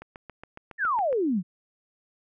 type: click train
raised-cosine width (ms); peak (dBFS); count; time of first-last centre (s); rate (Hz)
0.5; -26; 9; 0.02-1.128; 7.22
type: exponential sweep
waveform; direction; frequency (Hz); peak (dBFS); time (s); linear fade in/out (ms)
sine; down; 1864.7 to 164.81; -22; 0.78-1.43; 50
effects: none